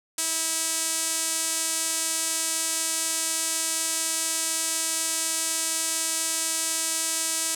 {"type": "tone with band-pass filter", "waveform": "sawtooth", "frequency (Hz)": 324.1, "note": "E4", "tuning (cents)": -29, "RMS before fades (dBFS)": -27, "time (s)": [0.18, 7.55], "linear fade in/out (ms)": 5, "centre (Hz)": 8400, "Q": 2.1, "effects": []}